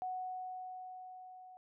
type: tone with level ramp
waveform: sine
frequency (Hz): 740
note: F#5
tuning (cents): 0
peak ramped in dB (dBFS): -36 to -52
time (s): 0.02-1.57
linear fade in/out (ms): 0
effects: none